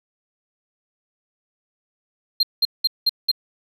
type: tone bursts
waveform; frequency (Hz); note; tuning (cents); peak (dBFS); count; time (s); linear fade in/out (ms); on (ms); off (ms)
triangle; 4186; C8; 0; -13; 5; 2.4-3.315; 5; 31; 190
effects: none